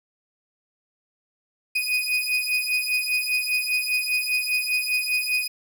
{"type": "beating tone pair", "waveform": "35% pulse", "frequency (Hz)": [2489, 2494], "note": ["D#7", "D#7"], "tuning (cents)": [0, 3], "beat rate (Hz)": 5, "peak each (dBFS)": -23, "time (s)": [1.75, 5.48], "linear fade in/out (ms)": 10, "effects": []}